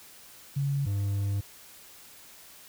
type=tone pair in turn; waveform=sine / triangle; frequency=139.8 / 100.06 Hz; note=C#3 / G2; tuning=+15 / +36 cents; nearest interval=tritone; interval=579 cents; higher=first; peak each=-25 / -24 dBFS; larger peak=second; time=0.56-0.86 / 0.86-1.41 s; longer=second; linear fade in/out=10 ms; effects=white hiss -51 dBFS RMS until 2.68 s